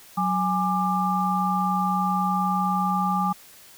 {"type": "tone cluster", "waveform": "sine", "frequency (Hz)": [184.8, 827, 1188], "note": ["F#3", "G#5", "D6"], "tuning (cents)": [-2, -8, 20], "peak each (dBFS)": -25, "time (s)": [0.17, 3.33], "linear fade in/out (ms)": 10, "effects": ["white hiss -49 dBFS RMS until 3.77 s"]}